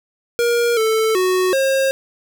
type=tone with pitch steps; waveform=square; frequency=473.3 / 441.4 / 369.6 / 537 Hz; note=A#4 / A4 / F#4 / C5; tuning=+26 / +5 / -2 / +45 cents; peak=-15 dBFS; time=0.39-1.91 s; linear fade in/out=0 ms; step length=380 ms; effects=none